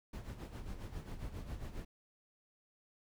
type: noise with tremolo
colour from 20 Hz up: brown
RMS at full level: -42 dBFS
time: 0.13-1.85 s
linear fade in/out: 5 ms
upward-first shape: sine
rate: 7.4 Hz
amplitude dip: 65%
effects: none